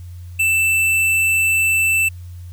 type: tone with tanh clipping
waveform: sine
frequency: 2657 Hz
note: E7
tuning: 13 cents sharp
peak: -15 dBFS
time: 0.39-2.09 s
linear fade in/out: 10 ms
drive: 16 dB
effects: added 88 Hz sine -31 dBFS peak until 2.52 s + white hiss -54 dBFS RMS until 2.52 s